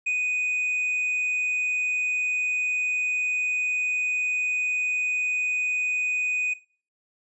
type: tone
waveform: triangle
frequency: 2489 Hz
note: D#7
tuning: in tune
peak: -21 dBFS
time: 0.06-6.54 s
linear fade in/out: 10 ms
effects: noise-tail reverb RT60 0.4 s tail -18 dB re dry + resampled to 22050 Hz